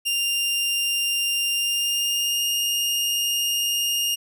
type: tone with pitch glide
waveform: sawtooth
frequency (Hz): 2794 to 2833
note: F7 to F7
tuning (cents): 0 to +24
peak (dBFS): -18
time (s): 0.05-4.16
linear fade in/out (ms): 20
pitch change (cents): +24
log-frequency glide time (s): 1.53-2.45
effects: none